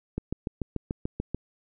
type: click train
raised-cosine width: 3 ms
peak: -16 dBFS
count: 9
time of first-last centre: 0.18-1.346 s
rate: 6.86 Hz
effects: none